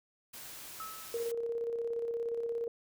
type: noise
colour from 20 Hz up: white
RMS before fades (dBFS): -47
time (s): 0.33-1.32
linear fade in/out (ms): 10
type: tone with exponential decay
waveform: sine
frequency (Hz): 1298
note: E6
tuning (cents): -27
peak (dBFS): -38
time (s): 0.8-1.4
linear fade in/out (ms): 1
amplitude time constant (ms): 130
type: tone with tremolo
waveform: sine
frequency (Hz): 466.2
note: A#4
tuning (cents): 0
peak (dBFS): -31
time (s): 1.14-2.68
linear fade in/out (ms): 2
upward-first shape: square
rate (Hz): 17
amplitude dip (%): 35
effects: none